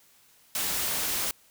white noise with amplitude modulation, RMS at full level -27 dBFS, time 0.55-1.31 s, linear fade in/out 2 ms, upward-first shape sine, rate 272 Hz, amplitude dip 45%, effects white hiss -60 dBFS RMS until 1.5 s

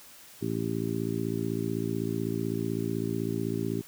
harmonic tone, 55.9 Hz, A1, 28 cents sharp, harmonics 2 / 3 / 4 / 5 / 6 / 7, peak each -35 / -35 / -35 / -35 / -35 / -35 dBFS, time 0.41-3.82 s, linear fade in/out 20 ms, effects white hiss -51 dBFS RMS until 3.87 s

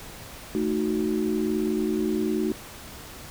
sine chord, D# diminished, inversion second, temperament equal with one note detuned, 221 / 311.1 / 370 Hz, A3 / D#4 / F#4, +8 / 0 / 0 cents, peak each -27 dBFS, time 0.55-2.52 s, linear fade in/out 0 ms, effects pink hiss -42 dBFS RMS until 3.3 s

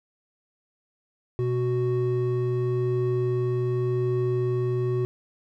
triangle tone pair together, 123.63 / 370 Hz, B2 / F#4, +2 / 0 cents, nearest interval octave + perfect fifth, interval 1898 cents, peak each -23 dBFS, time 1.39-5.05 s, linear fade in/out 0 ms, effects none

